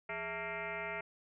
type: tone with frequency modulation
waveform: sine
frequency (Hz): 1383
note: F6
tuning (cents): -17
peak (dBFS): -37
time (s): 0.09-1.01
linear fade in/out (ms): 5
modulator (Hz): 242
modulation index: 4.2
effects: none